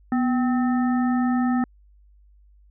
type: harmonic tone with a mistuned harmonic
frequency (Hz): 258.2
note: C4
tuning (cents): -23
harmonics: 1 / 3 / 5 / 7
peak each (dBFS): -19 / -29 / -33 / -36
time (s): 0.12-1.64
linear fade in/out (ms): 2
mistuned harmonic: 1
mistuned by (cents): -81
effects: added 50 Hz sine -51 dBFS peak until 2.7 s